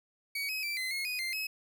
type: tone with pitch steps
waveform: 30% pulse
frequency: 2255 / 2544 / 2340 / 2049 / 2159 / 2488 / 2092 / 2565 Hz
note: C#7 / D#7 / D7 / C7 / C#7 / D#7 / C7 / E7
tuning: +29 / +38 / -7 / -37 / -46 / -1 / -1 / -48 cents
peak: -30 dBFS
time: 0.35-1.47 s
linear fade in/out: 5 ms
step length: 140 ms
effects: none